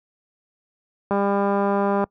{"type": "click train", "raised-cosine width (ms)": 1, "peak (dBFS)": -9, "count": 187, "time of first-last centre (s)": [1.11, 2.04], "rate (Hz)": 200, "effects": ["noise-tail reverb RT60 0.1 s tail -24 dB re dry", "high-pass 80 Hz 12 dB/octave"]}